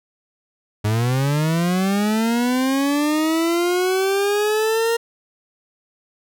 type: linear sweep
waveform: 40% pulse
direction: up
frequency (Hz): 103 to 466.2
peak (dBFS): -16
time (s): 0.84-4.97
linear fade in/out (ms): 10
effects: none